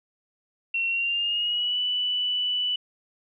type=tone with pitch glide; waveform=sine; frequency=2725 to 2972 Hz; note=F7 to F#7; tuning=-43 to +7 cents; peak=-23 dBFS; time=0.74-2.76 s; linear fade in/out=5 ms; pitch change=+150 cents; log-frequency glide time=0.88-1.79 s; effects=none